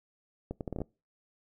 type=accelerating click train; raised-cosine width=2 ms; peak=-22 dBFS; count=8; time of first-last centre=0.51-0.817 s; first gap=98 ms; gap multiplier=0.71; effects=noise-tail reverb RT60 0.3 s tail -24 dB re dry